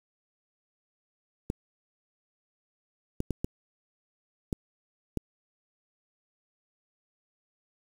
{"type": "clicks", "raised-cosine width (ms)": 3, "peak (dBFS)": -16, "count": 6, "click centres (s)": [1.501, 3.204, 3.307, 3.445, 4.528, 5.173], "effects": ["7-bit"]}